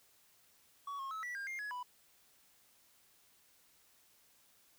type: tone with pitch steps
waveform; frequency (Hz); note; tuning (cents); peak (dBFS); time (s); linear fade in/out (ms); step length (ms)
triangle; 1127 / 1081 / 1296 / 1954 / 1606 / 2117 / 1684 / 989; C#6 / C#6 / E6 / B6 / G6 / C7 / G#6 / B5; +28 / -44 / -30 / -19 / +41 / +20 / +24 / +2; -38; 0.87-1.83; 5; 120
effects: white hiss -68 dBFS RMS until 4.78 s